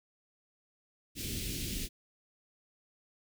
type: band-stop noise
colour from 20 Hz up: pink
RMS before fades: -37 dBFS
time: 1.15-1.89 s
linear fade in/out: 50 ms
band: 360 to 2500 Hz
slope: 24 dB/octave
effects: none